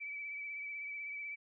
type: tone with vibrato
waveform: sine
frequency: 2300 Hz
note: D7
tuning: 37 cents flat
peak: -40 dBFS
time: 0-1.36 s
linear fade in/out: 20 ms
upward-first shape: triangle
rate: 16 Hz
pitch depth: 32 cents each way
effects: none